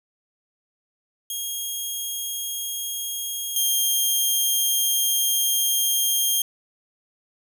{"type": "tone pair in turn", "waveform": "10% pulse", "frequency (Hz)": [3259, 3212], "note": ["G#7", "G7"], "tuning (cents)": [-33, 41], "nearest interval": "unison", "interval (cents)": 26, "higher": "first", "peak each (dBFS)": [-19, -11], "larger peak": "second", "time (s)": [[1.3, 3.56], [3.56, 6.42]], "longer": "second", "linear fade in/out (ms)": 2, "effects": []}